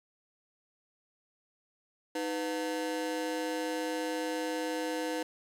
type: ring-modulated tone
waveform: 35% pulse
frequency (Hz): 405.9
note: G#4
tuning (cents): -40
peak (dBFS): -27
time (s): 2.15-5.23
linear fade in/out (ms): 5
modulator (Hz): 92.8
effects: low-pass 12000 Hz 12 dB/octave + 10-bit